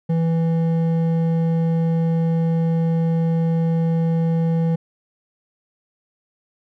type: tone with hard clipping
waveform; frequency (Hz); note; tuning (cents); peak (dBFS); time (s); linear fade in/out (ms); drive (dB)
sine; 164.81; E3; 0; -18; 0.09-4.76; 10; 8
effects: none